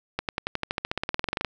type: accelerating click train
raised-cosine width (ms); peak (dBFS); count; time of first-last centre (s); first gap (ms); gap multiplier
0.3; -10; 21; 0.19-1.447; 98; 0.95
effects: none